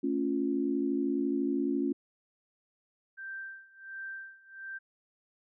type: chord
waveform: sine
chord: A augmented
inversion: none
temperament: equal with one note detuned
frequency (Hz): 223.1 / 277.2 / 349.2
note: A3 / C#4 / E#4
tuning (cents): +24 / 0 / 0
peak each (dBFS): -35 / -29 / -33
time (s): 0.03-1.93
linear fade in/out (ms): 10
type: tone with tremolo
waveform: sine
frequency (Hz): 1568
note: G6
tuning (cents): 0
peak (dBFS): -37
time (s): 3.17-4.79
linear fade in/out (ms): 20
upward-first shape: sine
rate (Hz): 1.4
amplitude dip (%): 90
effects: none